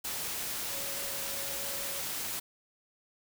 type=tone in noise; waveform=sine; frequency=556 Hz; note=C#5; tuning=5 cents sharp; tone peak=-46 dBFS; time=0.71-2.01 s; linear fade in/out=10 ms; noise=white; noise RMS=-36 dBFS; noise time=0.04-2.4 s; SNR=-13 dB; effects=none